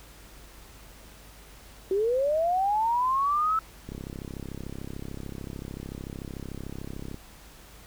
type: linear sweep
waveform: sine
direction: up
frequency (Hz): 371.5 to 1318.5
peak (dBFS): -22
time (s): 1.91-3.59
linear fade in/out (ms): 2
type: click train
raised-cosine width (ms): 3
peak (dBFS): -24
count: 110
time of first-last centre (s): 3.89-7.144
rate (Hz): 33.5
effects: added 50 Hz sine -51 dBFS peak until 7.86 s + pink hiss -51 dBFS RMS until 7.86 s